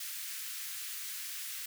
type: high-pass noise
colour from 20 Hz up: white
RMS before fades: -41 dBFS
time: 0-1.66 s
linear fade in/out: 5 ms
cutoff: 1500 Hz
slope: 24 dB/octave
effects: none